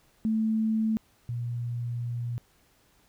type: tone pair in turn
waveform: sine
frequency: 220 / 119.61 Hz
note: A3 / A#2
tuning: 0 / +45 cents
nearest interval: major seventh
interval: 1055 cents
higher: first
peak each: -23 / -29 dBFS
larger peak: first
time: 0.25-0.97 / 1.29-2.38 s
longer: second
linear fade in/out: 0 ms
effects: pink hiss -64 dBFS RMS until 3.08 s